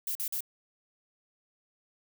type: noise bursts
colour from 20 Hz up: violet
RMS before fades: -33 dBFS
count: 3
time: 0.07-0.406 s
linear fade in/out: 2 ms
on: 82 ms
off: 45 ms
effects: none